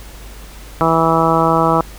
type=harmonic tone; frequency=163.6 Hz; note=E3; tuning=13 cents flat; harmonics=1 / 2 / 3 / 4 / 5 / 6 / 7 / 8; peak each=-19 / -19 / -19 / -19 / -19 / -19 / -19 / -19 dBFS; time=0.81-1.81 s; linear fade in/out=0 ms; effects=added 50 Hz sine -34 dBFS peak until 1.98 s + pink hiss -39 dBFS RMS until 1.98 s